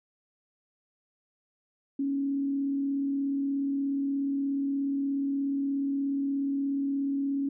sine tone with frequency modulation, 277.2 Hz, C#4, in tune, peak -26 dBFS, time 1.99-7.49 s, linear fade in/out 5 ms, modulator 36.8 Hz, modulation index 0.22, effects none

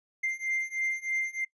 triangle beating tone pair, 2093 / 2096.2 Hz, C7 / C7, 0 / +3 cents, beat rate 3.2 Hz, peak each -31 / -30 dBFS, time 0.23-1.45 s, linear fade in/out 10 ms, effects noise-tail reverb RT60 0.1 s tail -21 dB re dry + resampled to 22050 Hz

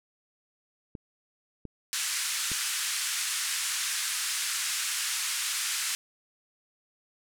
clicks, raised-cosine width 3 ms, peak -26 dBFS, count 3, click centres 0.952 / 1.653 / 2.517 s
white band-pass noise, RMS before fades -31 dBFS, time 1.93-5.95 s, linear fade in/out 0 ms, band 1300 to 10000 Hz, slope 24 dB/octave
effects none

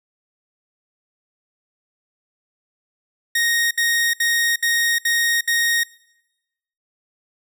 sawtooth tone bursts, 1864.7 Hz, A#6, in tune, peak -13 dBFS, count 6, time 3.35-5.835 s, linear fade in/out 5 ms, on 360 ms, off 65 ms, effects noise-tail reverb RT60 1.0 s tail -23 dB re dry

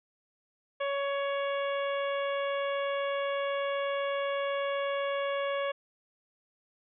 harmonic tone, 559 Hz, C#5, 14 cents sharp, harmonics 1 / 2 / 3 / 4 / 5 / 6, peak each -30 / -36 / -40 / -42 / -44 / -46 dBFS, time 0.8-5.72 s, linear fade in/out 10 ms, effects none

